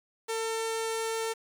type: tone with low-pass filter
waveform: sawtooth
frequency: 449.5 Hz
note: A4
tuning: 37 cents sharp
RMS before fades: -32 dBFS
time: 0.28-1.34 s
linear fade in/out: 20 ms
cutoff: 9200 Hz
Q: 2.1
effects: 8-bit